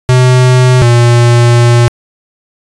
square tone pair in turn, 126.9 / 119.37 Hz, B2 / A#2, +47 / +42 cents, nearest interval minor second, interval 105 cents, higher first, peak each -4 dBFS, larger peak neither, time 0.09-0.82 / 0.82-1.88 s, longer second, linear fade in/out 0 ms, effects resampled to 22050 Hz

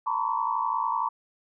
sine tone cluster, 900 / 951 / 1024 / 1133 Hz, A5 / A#5 / C6 / C#6, +39 / +34 / -38 / +37 cents, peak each -30 dBFS, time 0.06-1.09 s, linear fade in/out 10 ms, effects none

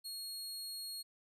sawtooth tone, 4300 Hz, C8, 47 cents sharp, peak -39 dBFS, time 0.04-1.03 s, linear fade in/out 20 ms, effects resampled to 32000 Hz

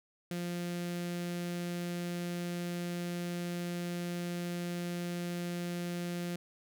sawtooth tone with notch filter, 174.61 Hz, F3, in tune, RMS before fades -37 dBFS, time 0.31-6.36 s, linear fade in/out 2 ms, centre 970 Hz, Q 1.3, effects none

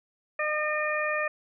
harmonic tone, 607 Hz, D#5, 43 cents flat, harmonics 1 / 2 / 3 / 4, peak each -30 / -32 / -30 / -33 dBFS, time 0.39-1.28 s, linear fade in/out 5 ms, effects none

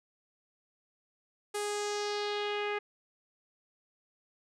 sawtooth tone with low-pass filter sweep, 413.7 Hz, G#4, 7 cents flat, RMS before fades -34 dBFS, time 1.54-2.79 s, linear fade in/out 10 ms, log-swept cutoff 10000 to 2200 Hz, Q 2.4, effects none

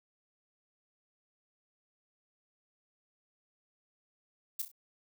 violet noise with echo, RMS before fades -34 dBFS, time 4.59-4.62 s, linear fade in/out 5 ms, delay 32 ms, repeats 3, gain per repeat -8 dB, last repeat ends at 4.716 s, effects none

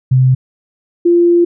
sine tone pair in turn, 129.4 / 345.5 Hz, C3 / F4, -19 / -19 cents, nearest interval octave + perfect fourth, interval 1700 cents, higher second, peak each -6 dBFS, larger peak neither, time 0.11-0.35 / 1.05-1.45 s, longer second, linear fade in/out 10 ms, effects none

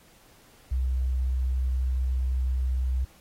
sine tone, 64 Hz, C2, 38 cents flat, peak -23 dBFS, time 0.71-3.05 s, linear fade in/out 10 ms, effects pink hiss -57 dBFS RMS until 3.2 s + AAC 48 kbps

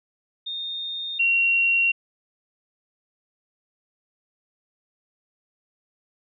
sine tone pair in turn, 3664 / 2745 Hz, A#7 / F7, -31 / -31 cents, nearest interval perfect fourth, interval 500 cents, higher first, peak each -28 / -17 dBFS, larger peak second, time 0.46-1.19 / 1.19-1.92 s, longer neither, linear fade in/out 10 ms, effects none

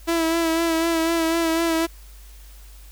sawtooth tone with vibrato, 329.6 Hz, E4, in tune, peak -15 dBFS, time 0.07-1.87 s, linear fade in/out 20 ms, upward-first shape sine, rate 4 Hz, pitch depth 33 cents each way, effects added 50 Hz sine -41 dBFS peak until 2.91 s + white hiss -51 dBFS RMS until 2.91 s

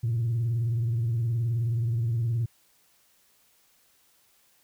sine tone with vibrato, 116.2 Hz, A#2, 5 cents flat, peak -22 dBFS, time 0.03-2.46 s, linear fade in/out 10 ms, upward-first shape triangle, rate 19 Hz, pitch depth 110 cents each way, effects tanh soft clip ceiling -21 dBFS + white hiss -64 dBFS RMS until 4.63 s

